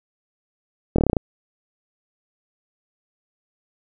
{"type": "slowing click train", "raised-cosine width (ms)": 2, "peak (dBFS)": -4, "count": 8, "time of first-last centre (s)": [0.96, 1.168], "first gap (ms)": 24, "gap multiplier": 1.07, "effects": []}